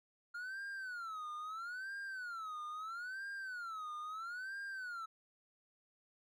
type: tone with vibrato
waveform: triangle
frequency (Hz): 1396.9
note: F6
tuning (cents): 0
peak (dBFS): -40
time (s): 0.34-5.06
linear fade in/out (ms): 10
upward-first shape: sine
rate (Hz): 0.76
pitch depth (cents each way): 240
effects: none